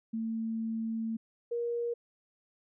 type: tone pair in turn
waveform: sine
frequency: 224.6 / 472.9 Hz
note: A3 / A#4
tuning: +36 / +25 cents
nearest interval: octave + minor second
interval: 1289 cents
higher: second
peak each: -31 / -30 dBFS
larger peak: second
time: 0.13-1.17 / 1.51-1.94 s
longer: first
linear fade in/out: 10 ms
effects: none